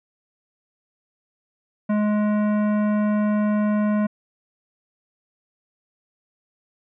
triangle tone with hard clipping, 210 Hz, G#3, 19 cents sharp, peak -20 dBFS, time 1.89-4.07 s, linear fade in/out 10 ms, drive 18 dB, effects resampled to 8000 Hz

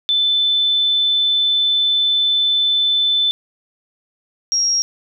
sine tone pair in turn, 3520 / 5603 Hz, A7 / F8, 0 / +5 cents, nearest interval minor sixth, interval 805 cents, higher second, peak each -13 / -14 dBFS, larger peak first, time 0.09-3.31 / 4.52-4.82 s, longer first, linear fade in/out 0 ms, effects none

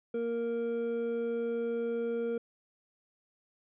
triangle tone pair together, 233.1 / 466.2 Hz, A#3 / A#4, 0 / 0 cents, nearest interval octave, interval 1200 cents, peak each -35 / -29 dBFS, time 0.14-2.38 s, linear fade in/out 5 ms, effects resampled to 8000 Hz

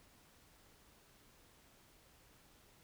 silence, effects pink hiss -66 dBFS RMS until 2.83 s

